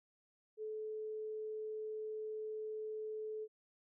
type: tone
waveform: sine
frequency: 432.5 Hz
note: A4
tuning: 30 cents flat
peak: -40 dBFS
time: 0.57-3.48 s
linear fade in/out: 50 ms
effects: none